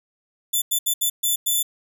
5% pulse tone bursts at uneven times, 3507 Hz, A7, 6 cents flat, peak -11 dBFS, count 6, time 0.53-0.62 / 0.71-0.79 / 0.86-0.94 / 1.01-1.1 / 1.23-1.36 / 1.46-1.63 s, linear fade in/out 10 ms, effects none

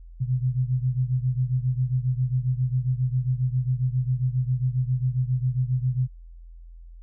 sine beating tone pair, 124.8 / 132.2 Hz, B2 / C3, +19 / +18 cents, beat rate 7.4 Hz, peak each -23 / -26 dBFS, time 0.2-6.08 s, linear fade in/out 20 ms, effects added 42 Hz sine -41 dBFS peak until 7.02 s

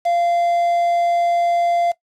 triangle tone with quantisation, 691 Hz, F5, 19 cents flat, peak -13 dBFS, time 0.05-1.92 s, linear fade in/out 10 ms, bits 6, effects noise-tail reverb RT60 0.1 s tail -18 dB re dry + low-pass 9000 Hz 12 dB/octave

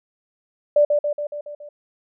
sine tone with echo, 588 Hz, D5, 2 cents sharp, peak -11 dBFS, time 0.76-0.85 s, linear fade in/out 5 ms, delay 140 ms, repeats 6, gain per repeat -4 dB, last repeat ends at 1.69 s, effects none

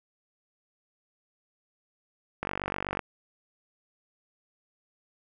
click train, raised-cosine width 0.5 ms, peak -15 dBFS, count 28, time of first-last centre 2.43-2.993 s, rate 48 Hz, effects none

